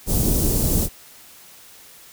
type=band-stop noise; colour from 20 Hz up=pink; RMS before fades=-19 dBFS; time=0.06-0.89 s; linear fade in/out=50 ms; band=360 to 8700 Hz; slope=12 dB/octave; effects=white hiss -46 dBFS RMS until 2.12 s